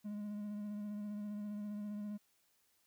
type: tone with vibrato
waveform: triangle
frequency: 207.7 Hz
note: G#3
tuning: in tune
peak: -38 dBFS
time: 0.04-2.18 s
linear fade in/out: 20 ms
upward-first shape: sine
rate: 15 Hz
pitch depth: 23 cents each way
effects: white hiss -75 dBFS RMS until 2.86 s